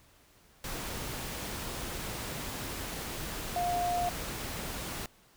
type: tone in noise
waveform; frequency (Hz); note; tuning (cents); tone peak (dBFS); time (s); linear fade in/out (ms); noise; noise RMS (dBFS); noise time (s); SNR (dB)
sine; 706; F5; +19; -28; 3.56-4.09; 2; pink; -38; 0.64-5.06; +7
effects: pink hiss -62 dBFS RMS until 5.36 s